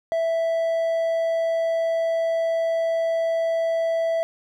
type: tone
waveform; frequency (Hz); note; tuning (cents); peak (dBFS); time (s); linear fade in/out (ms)
triangle; 659.3; E5; 0; -18; 0.12-4.23; 0
effects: none